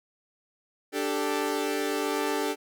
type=chord; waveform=sawtooth; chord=D suspended fourth; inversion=none; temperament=equal; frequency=293.7 / 392 / 440 Hz; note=D4 / G4 / A4; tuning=0 / 0 / 0 cents; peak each=-27 dBFS; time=0.92-2.56 s; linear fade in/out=50 ms; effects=none